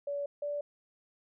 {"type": "tone pair in turn", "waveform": "sine", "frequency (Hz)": [571, 581.7], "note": ["D5", "D5"], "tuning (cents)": [-49, -17], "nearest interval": "unison", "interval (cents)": 32, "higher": "second", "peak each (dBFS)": [-32, -32], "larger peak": "neither", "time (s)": [[0.07, 0.26], [0.42, 0.61]], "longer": "neither", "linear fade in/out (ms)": 5, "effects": []}